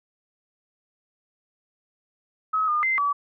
sine tone with pitch steps, 1279 / 1215 / 2076 / 1146 Hz, D#6 / D#6 / C7 / D6, +47 / -42 / -14 / -43 cents, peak -20 dBFS, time 2.53-3.13 s, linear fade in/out 10 ms, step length 150 ms, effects none

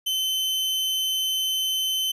40% pulse tone, 3064 Hz, G7, 40 cents flat, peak -22 dBFS, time 0.06-2.12 s, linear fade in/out 10 ms, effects resampled to 32000 Hz

